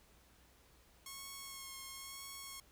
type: tone with vibrato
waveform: 5% pulse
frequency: 1089 Hz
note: C#6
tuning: 31 cents flat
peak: -35 dBFS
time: 1.06-2.6 s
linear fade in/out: 2 ms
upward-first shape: sine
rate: 1 Hz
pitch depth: 20 cents each way
effects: added 60 Hz sine -70 dBFS peak until 2.71 s + pink hiss -67 dBFS RMS until 2.71 s